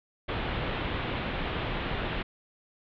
pink low-pass noise, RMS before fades -32 dBFS, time 0.28-2.23 s, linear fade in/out 10 ms, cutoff 3600 Hz, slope 48 dB/octave, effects none

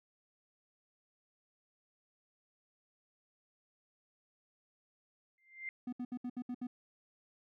sine tone with exponential growth, 2093 Hz, C7, in tune, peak -36 dBFS, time 5.38-5.69 s, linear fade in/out 1 ms, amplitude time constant 67 ms
triangle tone bursts, 246.9 Hz, B3, in tune, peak -35 dBFS, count 7, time 5.87-6.67 s, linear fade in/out 5 ms, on 56 ms, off 68 ms
effects none

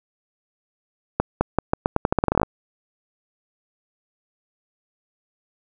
accelerating click train, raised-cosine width 1 ms, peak -3 dBFS, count 17, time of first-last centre 1.2-2.432 s, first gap 210 ms, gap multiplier 0.84, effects none

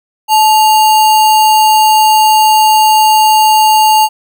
sine tone with sample-and-hold, 866 Hz, A5, 28 cents flat, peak -4 dBFS, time 0.28-4.09 s, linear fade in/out 50 ms, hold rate 3675 Hz, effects none

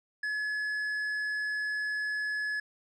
sine tone with tanh clipping, 1703 Hz, G#6, 43 cents sharp, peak -31 dBFS, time 0.23-2.6 s, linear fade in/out 5 ms, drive 6 dB, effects none

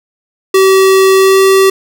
square tone with pitch glide, 383 to 385.7 Hz, G4 to G4, -40 to -28 cents, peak -5 dBFS, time 0.54-1.7 s, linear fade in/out 5 ms, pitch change +12 cents, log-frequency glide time 1.15-1.41 s, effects none

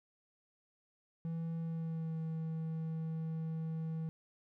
triangle tone with pitch glide, 164.81 to 160.95 Hz, E3 to E3, 0 to -41 cents, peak -34 dBFS, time 1.25-4.09 s, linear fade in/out 0 ms, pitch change -41 cents, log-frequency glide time 1.59-2.18 s, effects none

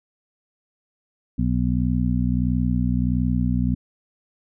harmonic tone, 61.5 Hz, B1, 7 cents flat, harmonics 1 / 2 / 3 / 4, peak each -24 / -24 / -24 / -24 dBFS, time 1.38-3.75 s, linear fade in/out 10 ms, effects none

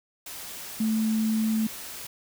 sine tone in noise, 220 Hz, A3, in tune, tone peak -22 dBFS, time 0.8-1.67 s, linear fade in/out 5 ms, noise white, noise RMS -39 dBFS, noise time 0.26-2.07 s, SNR +14 dB, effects none

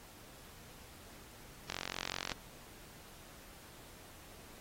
click train, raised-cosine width 0.2 ms, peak -19 dBFS, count 29, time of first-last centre 1.7-2.318 s, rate 45.3 Hz, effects pink hiss -56 dBFS RMS until 4.6 s + AAC 48 kbps

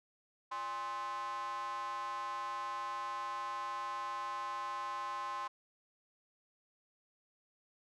square tone with high-pass filter, 116.54 Hz, A#2, in tune, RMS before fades -40 dBFS, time 0.51-5.48 s, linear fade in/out 10 ms, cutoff 990 Hz, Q 9.3, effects low-pass 6000 Hz 12 dB/octave

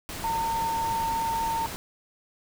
sine tone in noise, 909 Hz, A#5, 44 cents flat, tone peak -25 dBFS, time 0.24-1.66 s, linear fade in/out 0 ms, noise pink, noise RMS -36 dBFS, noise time 0.09-1.76 s, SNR +8 dB, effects none

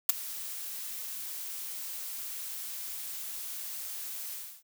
blue noise with ADSR envelope, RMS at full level -18 dBFS, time 0.09-4.63 s, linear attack 5 ms, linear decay 12 ms, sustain -21 dB, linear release 300 ms, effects none

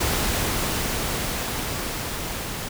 pink noise with level ramp, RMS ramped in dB -23 to -31 dBFS, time 0-2.69 s, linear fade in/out 10 ms, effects none

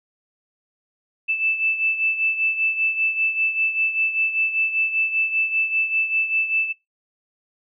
sine beating tone pair, 2637 / 2642.1 Hz, E7 / E7, 0 / +3 cents, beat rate 5.1 Hz, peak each -20 / -26 dBFS, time 1.28-6.73 s, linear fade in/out 20 ms, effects noise-tail reverb RT60 0.2 s tail -22 dB re dry

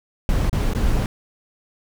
brown noise with dropouts, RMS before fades -19 dBFS, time 0.29-1.06 s, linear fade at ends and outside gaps 1 ms, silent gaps 0.496-0.529 / 0.735-0.749 s, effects none

